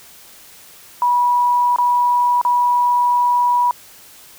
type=tone with dropouts; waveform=sine; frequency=974 Hz; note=B5; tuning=24 cents flat; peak=-12 dBFS; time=1.02-3.71 s; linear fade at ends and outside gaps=1 ms; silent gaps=1.761-1.785 / 2.414-2.45 s; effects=white hiss -43 dBFS RMS until 4.38 s